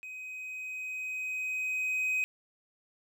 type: tone with level ramp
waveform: triangle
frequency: 2518 Hz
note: D#7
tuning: 20 cents sharp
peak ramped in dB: -39 to -25 dBFS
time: 0.03-2.24 s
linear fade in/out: 0 ms
effects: none